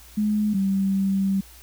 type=tone pair in turn; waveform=sine; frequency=210.9 / 194.36 Hz; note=G#3 / G3; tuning=+27 / -15 cents; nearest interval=minor second; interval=142 cents; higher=first; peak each=-19 dBFS; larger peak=neither; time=0.17-0.54 / 0.54-1.41 s; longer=second; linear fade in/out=10 ms; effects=added 60 Hz sine -48 dBFS peak until 1.62 s + white hiss -49 dBFS RMS until 1.62 s